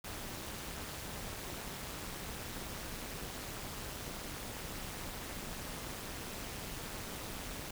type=noise with amplitude modulation; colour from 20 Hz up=pink; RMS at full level=-40 dBFS; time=0.04-7.71 s; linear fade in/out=5 ms; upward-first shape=sine; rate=211 Hz; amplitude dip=75%; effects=none